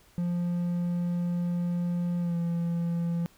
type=tone with pitch glide; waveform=triangle; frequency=174.6 to 170.02 Hz; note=F3 to F3; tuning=0 to -46 cents; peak=-24 dBFS; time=0.18-3.26 s; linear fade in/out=0 ms; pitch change=-46 cents; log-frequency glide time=2.2-2.36 s; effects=pink hiss -60 dBFS RMS until 3.37 s